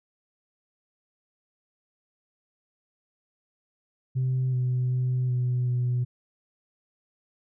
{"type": "tone with pitch steps", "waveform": "sine", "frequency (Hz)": [129.1, 126, 126.8, 124.5, 123.5], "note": ["C3", "B2", "B2", "B2", "B2"], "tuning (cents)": [-23, 35, 46, 14, 0], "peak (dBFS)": -21, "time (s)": [4.15, 6.05], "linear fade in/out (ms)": 20, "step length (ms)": 380, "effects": ["tanh soft clip ceiling -20 dBFS"]}